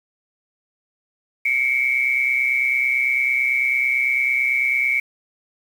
sine tone pair together, 2173 / 2302 Hz, C#7 / D7, -35 / -35 cents, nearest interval minor second, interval 100 cents, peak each -20 / -19 dBFS, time 1.45-5 s, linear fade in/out 5 ms, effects 7-bit

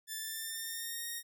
5% pulse tone with pitch glide, 1760 to 1862.5 Hz, A6 to A#6, 0 to -2 cents, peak -28 dBFS, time 0.07-1.23 s, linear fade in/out 50 ms, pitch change +98 cents, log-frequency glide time 0.19-1.06 s, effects none

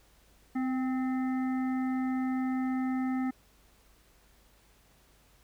harmonic tone with a mistuned harmonic, 258.2 Hz, C4, 23 cents flat, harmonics 1 / 3 / 5 / 7 / 8, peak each -28 / -40 / -45 / -48 / -49 dBFS, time 0.55-3.31 s, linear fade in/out 10 ms, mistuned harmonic 3, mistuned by +22 cents, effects added 50 Hz sine -64 dBFS peak until 5.43 s + pink hiss -64 dBFS RMS until 5.43 s

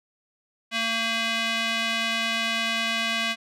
square tone with band-pass filter, 227.3 Hz, A#3, 43 cents flat, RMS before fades -26 dBFS, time 0.71-3.36 s, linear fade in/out 50 ms, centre 2800 Hz, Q 1.6, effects none

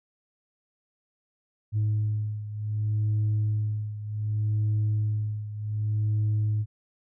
sine beating tone pair, 106.3 / 106.96 Hz, G#2 / A2, +41 / -49 cents, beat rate 0.66 Hz, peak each -24 / -28 dBFS, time 1.72-6.66 s, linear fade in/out 50 ms, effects tanh soft clip ceiling -20 dBFS

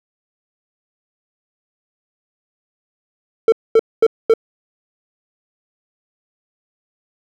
triangle tone bursts, 449.4 Hz, A4, 37 cents sharp, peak -5 dBFS, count 4, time 3.48-4.338 s, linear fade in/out 2 ms, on 42 ms, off 230 ms, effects none

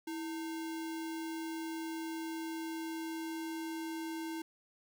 sine tone with sample-and-hold, 325.1 Hz, E4, 24 cents flat, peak -37 dBFS, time 0.07-4.42 s, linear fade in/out 5 ms, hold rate 1225 Hz, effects none

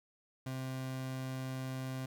30% pulse tone, 130.81 Hz, C3, in tune, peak -35 dBFS, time 0.46-2.06 s, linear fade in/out 5 ms, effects none

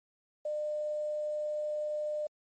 sine tone with quantisation, 602 Hz, D5, 43 cents sharp, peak -31 dBFS, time 0.45-2.27 s, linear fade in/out 5 ms, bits 10, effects MP3 32 kbps

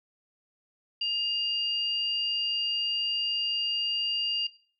sine tone pair together, 2825 / 4751 Hz, F7 / D8, +19 / +19 cents, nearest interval major sixth, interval 900 cents, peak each -28 / -32 dBFS, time 1.01-4.47 s, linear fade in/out 5 ms, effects noise-tail reverb RT60 0.5 s tail -19 dB re dry

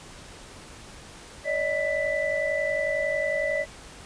sine tone cluster, 572 / 623 / 1985 Hz, D5 / D#5 / B6, -46 / +2 / +8 cents, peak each -28 dBFS, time 1.44-3.66 s, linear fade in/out 50 ms, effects pink hiss -45 dBFS RMS until 4.05 s + resampled to 22050 Hz

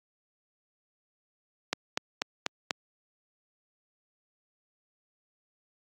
click train, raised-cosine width 0.2 ms, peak -9 dBFS, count 5, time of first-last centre 1.73-2.708 s, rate 4.09 Hz, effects high-pass 200 Hz 12 dB/octave + AAC 48 kbps

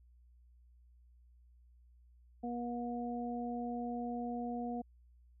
harmonic tone, 240 Hz, B3, 49 cents flat, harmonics 1 / 2 / 3, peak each -38 / -45 / -42 dBFS, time 2.43-4.82 s, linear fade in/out 10 ms, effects added 60 Hz sine -60 dBFS peak until 5.4 s

